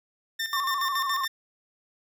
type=tone with tremolo; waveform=20% pulse; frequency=1803 Hz; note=A6; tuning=42 cents sharp; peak=-22 dBFS; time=0.39-1.28 s; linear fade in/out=10 ms; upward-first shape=square; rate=7.1 Hz; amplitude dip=65%
type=tone with vibrato; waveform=sine; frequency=1103 Hz; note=C#6; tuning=9 cents flat; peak=-26 dBFS; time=0.53-1.25 s; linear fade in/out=2 ms; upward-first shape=square; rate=14 Hz; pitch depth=58 cents each way
effects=none